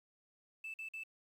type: tone bursts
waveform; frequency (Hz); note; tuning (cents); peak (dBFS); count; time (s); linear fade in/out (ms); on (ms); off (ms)
sine; 2637; E7; 0; -40; 3; 0.64-1.036; 5; 100; 48
effects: tanh soft clip ceiling -40 dBFS + 11-bit